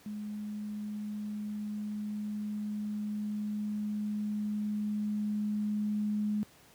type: tone with level ramp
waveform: sine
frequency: 209.8 Hz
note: G#3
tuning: 18 cents sharp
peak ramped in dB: -36 to -28 dBFS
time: 0.06-6.43 s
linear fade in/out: 0 ms
effects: pink hiss -59 dBFS RMS until 6.74 s + high-pass 80 Hz 12 dB/octave